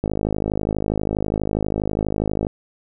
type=click train; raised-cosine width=2 ms; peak=-8 dBFS; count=128; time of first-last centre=0.04-2.468 s; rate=52.3 Hz; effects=none